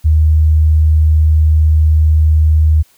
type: tone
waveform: sine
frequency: 77.78 Hz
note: D#2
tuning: in tune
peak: -6 dBFS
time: 0.04-2.83 s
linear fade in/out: 20 ms
effects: white hiss -51 dBFS RMS until 2.97 s